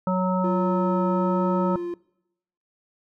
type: harmonic tone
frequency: 185 Hz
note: F#3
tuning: in tune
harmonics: 1 / 3 / 5 / 7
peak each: -22 / -27 / -29 / -30 dBFS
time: 0.07-1.76 s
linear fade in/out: 2 ms
type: tone with vibrato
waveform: triangle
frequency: 349.2 Hz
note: F4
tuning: in tune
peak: -25 dBFS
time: 0.44-1.94 s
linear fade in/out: 2 ms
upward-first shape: triangle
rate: 1.2 Hz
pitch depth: 11 cents each way
effects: noise-tail reverb RT60 0.8 s tail -23 dB re dry